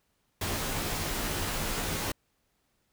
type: noise with comb filter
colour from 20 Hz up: pink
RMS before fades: -32 dBFS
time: 0.41-2.12 s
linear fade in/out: 5 ms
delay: 16 ms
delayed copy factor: -0.7
effects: pink hiss -74 dBFS RMS until 2.92 s